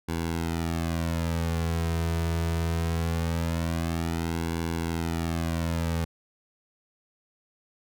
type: tone with flanger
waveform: sawtooth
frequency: 83 Hz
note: E2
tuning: 12 cents sharp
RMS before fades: -28 dBFS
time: 0.08-6.05 s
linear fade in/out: 10 ms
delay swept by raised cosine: 1.6 to 3.7 ms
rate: 0.22 Hz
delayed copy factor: -0.9
effects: none